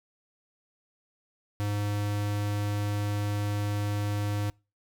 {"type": "tone", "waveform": "square", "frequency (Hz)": 103.1, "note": "G#2", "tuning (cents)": -12, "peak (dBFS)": -28, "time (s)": [1.6, 4.5], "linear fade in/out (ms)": 0, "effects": ["noise-tail reverb RT60 0.3 s tail -26 dB re dry"]}